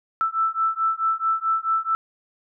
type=beating tone pair; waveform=sine; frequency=1321 / 1325.6 Hz; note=E6 / E6; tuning=+3 / +9 cents; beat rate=4.6 Hz; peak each=-23 / -23 dBFS; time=0.21-1.95 s; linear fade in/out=0 ms; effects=none